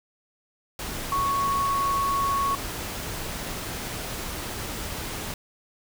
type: tone in noise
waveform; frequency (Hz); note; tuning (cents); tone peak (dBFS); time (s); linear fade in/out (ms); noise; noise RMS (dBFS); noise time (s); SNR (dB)
sine; 1108.7; C#6; 0; -22; 1.12-2.55; 2; pink; -33; 0.79-5.34; +8
effects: none